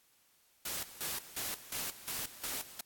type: noise with tremolo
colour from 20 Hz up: white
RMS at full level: -38 dBFS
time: 0.65-2.81 s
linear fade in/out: 5 ms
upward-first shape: square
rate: 2.8 Hz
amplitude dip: 80%
effects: white hiss -69 dBFS RMS until 2.85 s + AAC 64 kbps